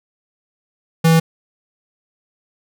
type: tone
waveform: square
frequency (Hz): 163.3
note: E3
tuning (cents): -16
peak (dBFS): -10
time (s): 1.04-1.2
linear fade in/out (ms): 10
effects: none